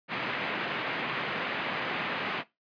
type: band-pass noise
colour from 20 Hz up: white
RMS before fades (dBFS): -33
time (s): 0.08-2.44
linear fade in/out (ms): 50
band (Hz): 130 to 2700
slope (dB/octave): 24
effects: noise-tail reverb RT60 0.2 s tail -18 dB re dry + resampled to 11025 Hz